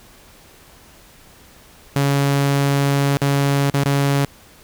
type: tone with dropouts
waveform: sawtooth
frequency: 140.2 Hz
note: C#3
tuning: 20 cents sharp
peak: -11 dBFS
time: 1.96-4.25 s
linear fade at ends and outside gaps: 0 ms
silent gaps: 3.17-3.218 / 3.701-3.741 / 3.837-3.857 s
effects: pink hiss -47 dBFS RMS until 4.63 s